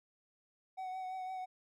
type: tone with vibrato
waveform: triangle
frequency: 748 Hz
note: F#5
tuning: 19 cents sharp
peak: -37 dBFS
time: 0.77-1.46 s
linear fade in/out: 20 ms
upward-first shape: triangle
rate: 5.9 Hz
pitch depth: 26 cents each way
effects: none